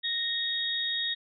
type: tone cluster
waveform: sine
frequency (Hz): 1864 / 3345 / 3729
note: A#6 / G#7 / A#7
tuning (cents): -1 / +12 / 0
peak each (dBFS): -35 / -36 / -29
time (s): 0.03-1.15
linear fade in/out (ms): 20
effects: none